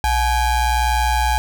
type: ring-modulated tone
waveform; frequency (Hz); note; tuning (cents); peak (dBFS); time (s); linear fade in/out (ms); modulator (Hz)
square; 397.4; G4; +24; -13; 0.04-1.38; 0; 458
effects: none